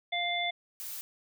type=harmonic tone; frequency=698.5 Hz; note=F5; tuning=in tune; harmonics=1 / 3 / 5; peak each=-33 / -33 / -33 dBFS; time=0.12-0.51 s; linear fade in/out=10 ms
type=noise; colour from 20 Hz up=blue; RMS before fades=-40 dBFS; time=0.8-1.01 s; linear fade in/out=0 ms
effects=none